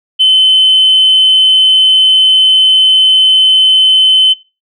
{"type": "tone", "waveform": "sine", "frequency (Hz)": 3055, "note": "G7", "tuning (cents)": -45, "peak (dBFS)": -3, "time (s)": [0.19, 4.34], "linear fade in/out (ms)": 20, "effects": ["noise-tail reverb RT60 0.3 s tail -20 dB re dry", "tanh soft clip ceiling 0 dBFS"]}